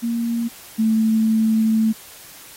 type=tone pair in turn; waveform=sine; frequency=233.1 / 221 Hz; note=A#3 / A3; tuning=0 / +8 cents; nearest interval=minor second; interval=92 cents; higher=first; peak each=-19 / -14 dBFS; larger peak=second; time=0.02-0.49 / 0.78-1.93 s; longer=second; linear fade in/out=20 ms; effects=white hiss -42 dBFS RMS until 2.56 s + AAC 48 kbps